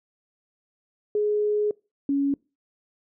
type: tone pair in turn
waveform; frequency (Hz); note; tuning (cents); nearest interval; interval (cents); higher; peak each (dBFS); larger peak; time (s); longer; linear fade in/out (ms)
sine; 418.9 / 279.6; G#4 / C#4; +15 / +15; perfect fifth; 700; first; -20; neither; 1.15-1.71 / 2.09-2.34; first; 2
effects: noise-tail reverb RT60 0.3 s tail -25 dB re dry

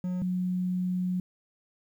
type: tone pair in turn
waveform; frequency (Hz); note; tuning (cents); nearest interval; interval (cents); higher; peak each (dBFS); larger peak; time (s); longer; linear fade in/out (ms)
triangle / sine; 181.2 / 182; F#3 / F#3; -36 / -28; unison; 8; second; -26; neither; 0.04-0.22 / 0.22-1.2; second; 2
effects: 10-bit

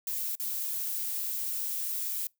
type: noise with dropouts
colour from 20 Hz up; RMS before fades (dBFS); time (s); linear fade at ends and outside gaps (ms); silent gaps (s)
violet; -33; 0.07-2.27; 2; 0.354-0.398
effects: noise-tail reverb RT60 0.2 s tail -25 dB re dry

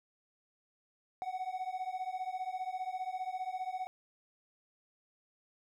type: beating tone pair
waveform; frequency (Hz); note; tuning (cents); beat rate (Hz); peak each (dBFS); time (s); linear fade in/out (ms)
triangle; 738 / 753; F#5 / F#5; -5 / +30; 15; -37 / -37; 1.22-3.87; 0
effects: none

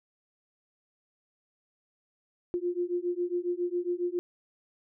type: beating tone pair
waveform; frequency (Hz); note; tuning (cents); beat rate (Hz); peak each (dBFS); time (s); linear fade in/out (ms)
sine; 349.2 / 356.5; F4 / F4; 0 / +36; 7.3; -31; 2.54-4.19; 0
effects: none

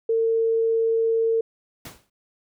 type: tone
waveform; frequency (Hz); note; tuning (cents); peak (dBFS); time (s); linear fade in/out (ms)
sine; 452.9; A#4; -50; -18; 0.09-1.41; 5
type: noise with exponential decay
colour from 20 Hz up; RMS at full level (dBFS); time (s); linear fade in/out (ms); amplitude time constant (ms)
pink; -35; 1.85-2.1; 5; 53
effects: none

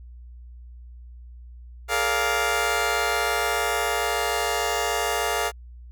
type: chord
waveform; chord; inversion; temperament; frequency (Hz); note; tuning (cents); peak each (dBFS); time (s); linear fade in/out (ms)
15% pulse; Bb dominant seventh; third; just; 419.5 / 466.2 / 582.7 / 699.2; Ab4 / Bb4 / D5 / F5; +17 / 0 / -14 / +2; -22 / -22 / -24 / -19; 1.88-5.52; 50
effects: added 60 Hz sine -40 dBFS peak until 5.91 s

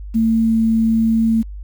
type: tone with quantisation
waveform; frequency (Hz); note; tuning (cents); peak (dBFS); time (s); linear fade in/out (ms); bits
sine; 224.7; A3; +37; -12; 0.14-1.43; 20; 7
effects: added 50 Hz sine -28 dBFS peak until 1.63 s

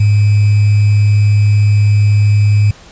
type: tone with sample-and-hold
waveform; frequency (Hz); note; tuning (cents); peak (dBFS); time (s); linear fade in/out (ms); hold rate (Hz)
sine; 103.83; G#2; 0; -6; 0-2.71; 5; 2450
effects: pink hiss -39 dBFS RMS until 2.91 s + resampled to 16000 Hz

